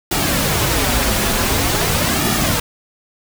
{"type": "noise with flanger", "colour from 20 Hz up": "pink", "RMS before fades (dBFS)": -17, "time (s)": [0.11, 2.6], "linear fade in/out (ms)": 5, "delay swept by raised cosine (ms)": [1.9, 6.8], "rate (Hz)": 0.46, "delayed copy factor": -0.6, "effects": []}